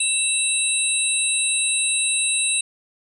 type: tone cluster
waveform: sine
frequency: 2670 / 3903 / 8140 / 8570 / 9770 Hz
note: E7 / B7 / C9 / C9 / D#9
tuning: +22 / -21 / -49 / +40 / -33 cents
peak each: -25 dBFS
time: 0-2.61 s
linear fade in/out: 5 ms
effects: none